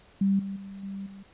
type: tone with level steps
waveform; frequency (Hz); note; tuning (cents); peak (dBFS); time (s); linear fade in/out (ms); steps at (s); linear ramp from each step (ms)
sine; 196; G3; 0; -20 / -31 / -38 / -33 / -42; 0.21-1.23; 5; 0.39 / 0.56 / 0.83 / 1.06; 5
effects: pink hiss -57 dBFS RMS until 1.33 s + resampled to 8000 Hz